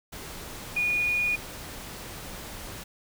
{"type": "tone in noise", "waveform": "sine", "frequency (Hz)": 2450, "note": "D#7", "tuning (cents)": -27, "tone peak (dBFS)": -23, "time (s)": [0.76, 1.36], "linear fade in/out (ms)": 10, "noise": "pink", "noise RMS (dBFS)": -40, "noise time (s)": [0.12, 2.84], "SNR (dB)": 14, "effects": []}